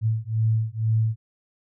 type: beating tone pair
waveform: sine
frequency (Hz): 110 / 112.1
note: A2 / A2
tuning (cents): 0 / +33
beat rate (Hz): 2.1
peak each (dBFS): -23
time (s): 0.01-1.16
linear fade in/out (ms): 50
effects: none